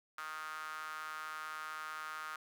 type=tone with high-pass filter; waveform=sawtooth; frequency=155.56 Hz; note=D#3; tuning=in tune; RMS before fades=-44 dBFS; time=0.18-2.36 s; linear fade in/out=2 ms; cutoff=1300 Hz; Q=6.5; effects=none